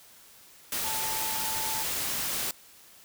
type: tone in noise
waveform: sine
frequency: 880 Hz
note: A5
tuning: in tune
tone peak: -36 dBFS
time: 0.84-1.83 s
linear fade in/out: 2 ms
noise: white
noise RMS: -31 dBFS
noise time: 0.72-2.51 s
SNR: -8 dB
effects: white hiss -54 dBFS RMS until 3.04 s